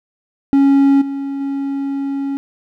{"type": "tone with level steps", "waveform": "triangle", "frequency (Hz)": 276.5, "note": "C#4", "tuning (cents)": -4, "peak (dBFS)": [-6, -18, -16], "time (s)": [0.53, 2.37], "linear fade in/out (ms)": 0, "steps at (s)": [1.01, 1.4], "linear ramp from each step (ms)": 10, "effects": []}